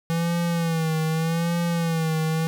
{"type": "tone with vibrato", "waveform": "square", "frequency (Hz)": 164.81, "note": "E3", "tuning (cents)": 0, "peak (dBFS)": -22, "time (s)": [0.1, 2.47], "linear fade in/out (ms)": 0, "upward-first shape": "sine", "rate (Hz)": 0.83, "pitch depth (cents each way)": 67, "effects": []}